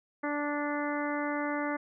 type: harmonic tone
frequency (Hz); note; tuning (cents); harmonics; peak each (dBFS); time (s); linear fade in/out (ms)
292.4; D4; -7; 1 / 2 / 3 / 4 / 5 / 6 / 7; -33 / -36 / -38 / -39 / -40 / -41 / -41; 0.23-1.77; 10
effects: none